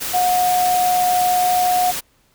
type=tone in noise; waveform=sine; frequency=725 Hz; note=F#5; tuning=35 cents flat; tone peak=-14 dBFS; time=0.13-1.92 s; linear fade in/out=20 ms; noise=white; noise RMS=-25 dBFS; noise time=0-2.01 s; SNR=+8 dB; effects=pink hiss -59 dBFS RMS until 2.34 s